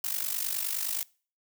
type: noise with amplitude modulation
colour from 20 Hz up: blue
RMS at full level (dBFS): -28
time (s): 0.04-1.03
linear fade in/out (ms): 2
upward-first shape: sine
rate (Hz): 49.7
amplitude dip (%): 80
effects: noise-tail reverb RT60 0.4 s tail -23 dB re dry